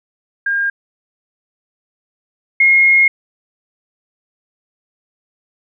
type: tone pair in turn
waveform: sine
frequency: 1611 / 2150 Hz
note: G6 / C7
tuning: +47 / +47 cents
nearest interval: perfect fourth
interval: 500 cents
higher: second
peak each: -14 / -7 dBFS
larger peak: second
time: 0.46-0.7 / 2.6-3.08 s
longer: second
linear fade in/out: 5 ms
effects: none